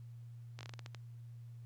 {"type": "slowing click train", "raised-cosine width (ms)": 0.2, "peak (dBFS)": -30, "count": 9, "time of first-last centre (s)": [0.59, 0.947], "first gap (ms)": 18, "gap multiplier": 1.25, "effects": ["added 118 Hz sine -48 dBFS peak until 1.65 s", "pink hiss -75 dBFS RMS until 1.65 s"]}